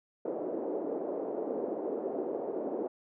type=band-pass noise; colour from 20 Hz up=white; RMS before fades=-35 dBFS; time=0.25-2.88 s; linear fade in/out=5 ms; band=300 to 530 Hz; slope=24 dB/octave; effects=none